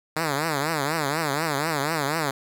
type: tone with vibrato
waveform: 5% pulse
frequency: 150.9 Hz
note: D3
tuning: 47 cents sharp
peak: -12 dBFS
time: 0.16-2.31 s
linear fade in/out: 5 ms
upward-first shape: triangle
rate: 4.1 Hz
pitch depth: 200 cents each way
effects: none